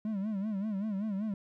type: tone with vibrato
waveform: triangle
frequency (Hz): 205.3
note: G#3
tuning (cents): -20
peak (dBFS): -29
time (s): 0.05-1.34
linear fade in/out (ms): 2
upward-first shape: sine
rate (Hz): 5.2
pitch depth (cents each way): 130
effects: none